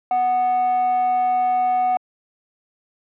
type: tone with frequency modulation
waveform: sine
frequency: 740 Hz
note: F#5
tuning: in tune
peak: -14 dBFS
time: 0.11-1.97 s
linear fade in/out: 2 ms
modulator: 492 Hz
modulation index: 0.21
effects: tanh soft clip ceiling -14 dBFS + high-pass 300 Hz 12 dB/octave